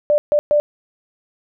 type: tone bursts at uneven times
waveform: sine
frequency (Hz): 591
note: D5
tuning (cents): +11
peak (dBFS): -11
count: 3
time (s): 0.1-0.18 / 0.32-0.39 / 0.51-0.6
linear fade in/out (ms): 0
effects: none